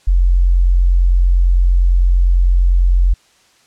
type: tone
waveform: sine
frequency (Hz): 44.43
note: F1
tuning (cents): +31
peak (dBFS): -8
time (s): 0.07-3.14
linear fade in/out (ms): 10
effects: white hiss -52 dBFS RMS until 3.66 s + low-pass 7000 Hz 12 dB/octave